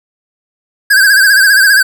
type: tone with vibrato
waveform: square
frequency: 1594 Hz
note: G6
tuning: 28 cents sharp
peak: -5 dBFS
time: 0.9-1.83 s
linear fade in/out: 10 ms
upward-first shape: sine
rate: 15 Hz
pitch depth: 80 cents each way
effects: none